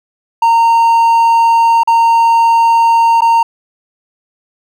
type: tone with dropouts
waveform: triangle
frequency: 921 Hz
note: A#5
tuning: 21 cents flat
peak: -4 dBFS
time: 0.42-3.43 s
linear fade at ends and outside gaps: 5 ms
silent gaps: 1.834-1.874 / 3.208-3.218 s
effects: none